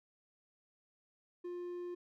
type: tone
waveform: triangle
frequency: 353.1 Hz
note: F4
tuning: 19 cents sharp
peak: -38 dBFS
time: 1.44-1.95 s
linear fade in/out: 10 ms
effects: none